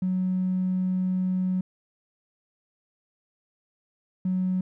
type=tone pair in turn; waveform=triangle; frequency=184.9 / 184.9 Hz; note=F#3 / F#3; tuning=-1 / -1 cents; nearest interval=unison; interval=0 cents; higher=neither; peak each=-19 / -19 dBFS; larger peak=neither; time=0.02-1.61 / 4.25-4.61 s; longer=first; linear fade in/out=5 ms; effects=tanh soft clip ceiling -20 dBFS